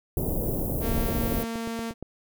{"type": "band-stop noise", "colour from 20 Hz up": "pink", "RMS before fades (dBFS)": -27, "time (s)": [0.17, 1.43], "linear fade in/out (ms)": 2, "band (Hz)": [590, 13000], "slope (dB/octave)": 24}
{"type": "tone", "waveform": "sawtooth", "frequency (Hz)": 228.7, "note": "A#3", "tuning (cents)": -33, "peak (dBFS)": -26, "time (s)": [0.8, 1.94], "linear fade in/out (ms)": 50}
{"type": "click train", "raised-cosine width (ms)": 2, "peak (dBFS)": -22, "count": 10, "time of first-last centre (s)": [0.97, 2.026], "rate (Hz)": 8.52}
{"effects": []}